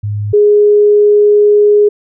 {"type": "tone pair in turn", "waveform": "sine", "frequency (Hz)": [103.83, 415.3], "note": ["G#2", "G#4"], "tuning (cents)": [0, 0], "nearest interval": "2 octaves", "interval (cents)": 2400, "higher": "second", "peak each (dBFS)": [-14, -4], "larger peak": "second", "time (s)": [[0.03, 0.33], [0.33, 1.89]], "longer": "second", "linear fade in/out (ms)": 10, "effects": []}